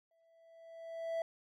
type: tone with exponential growth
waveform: triangle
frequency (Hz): 660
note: E5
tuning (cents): +2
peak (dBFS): -30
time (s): 0.11-1.22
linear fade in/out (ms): 2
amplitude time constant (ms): 240
effects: none